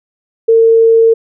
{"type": "tone", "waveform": "sine", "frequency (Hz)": 453.8, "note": "A#4", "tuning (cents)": -47, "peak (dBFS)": -4, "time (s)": [0.48, 1.14], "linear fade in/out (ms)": 10, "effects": []}